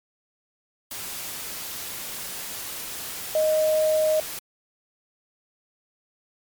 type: tone in noise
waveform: sine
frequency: 622.3 Hz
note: D#5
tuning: in tune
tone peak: -18 dBFS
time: 3.35-4.2 s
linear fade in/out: 2 ms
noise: white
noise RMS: -34 dBFS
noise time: 0.91-4.39 s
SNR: +13 dB
effects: MP3 96 kbps